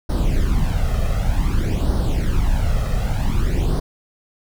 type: noise with flanger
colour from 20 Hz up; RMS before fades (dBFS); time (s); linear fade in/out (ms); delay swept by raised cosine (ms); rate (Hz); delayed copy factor
brown; -18; 0.09-3.8; 10; 0.2 to 1.6; 0.54; +0.7
effects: none